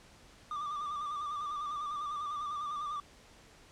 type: tone with vibrato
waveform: triangle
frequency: 1186 Hz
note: D6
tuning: 17 cents sharp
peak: -33 dBFS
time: 0.51-3 s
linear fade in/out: 2 ms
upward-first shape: square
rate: 10 Hz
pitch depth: 42 cents each way
effects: pink hiss -58 dBFS RMS until 3.71 s + low-pass 8000 Hz 12 dB/octave